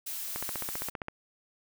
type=noise; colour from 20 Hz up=blue; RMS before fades=-37 dBFS; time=0.06-0.9 s; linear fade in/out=10 ms
type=click train; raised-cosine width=0.5 ms; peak=-20 dBFS; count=12; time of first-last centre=0.36-1.084 s; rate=15.2 Hz
effects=none